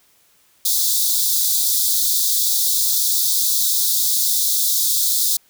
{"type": "high-pass noise", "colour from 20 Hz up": "white", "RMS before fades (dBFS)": -18, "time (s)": [0.65, 5.37], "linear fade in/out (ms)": 5, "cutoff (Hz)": 3500, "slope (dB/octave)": 96, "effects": ["white hiss -57 dBFS RMS until 5.49 s"]}